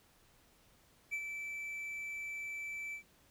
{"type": "tone with ADSR envelope", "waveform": "triangle", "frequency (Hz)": 2321, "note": "D7", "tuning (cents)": -21, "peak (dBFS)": -32, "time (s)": [1.11, 3.03], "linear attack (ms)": 25, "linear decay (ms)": 64, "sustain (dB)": -6, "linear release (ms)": 95, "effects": ["pink hiss -67 dBFS RMS until 3.3 s"]}